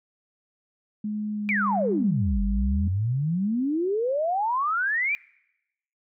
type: tone with pitch glide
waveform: sine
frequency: 211.1 to 199.25 Hz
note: G#3 to G3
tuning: +29 to +28 cents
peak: -26 dBFS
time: 1.04-2.88 s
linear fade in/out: 5 ms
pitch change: -101 cents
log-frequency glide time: 1.32-1.78 s
type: exponential two-way sweep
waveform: sine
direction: down then up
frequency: 2424 to 45 to 2424 Hz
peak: -22 dBFS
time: 1.49-5.15 s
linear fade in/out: 0 ms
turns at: 2.42 s
effects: noise-tail reverb RT60 0.9 s tail -24 dB re dry